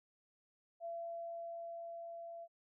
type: tone with level ramp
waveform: sine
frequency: 676 Hz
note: E5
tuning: 43 cents sharp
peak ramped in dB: -40 to -46 dBFS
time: 0.8-2.48 s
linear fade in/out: 50 ms
effects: none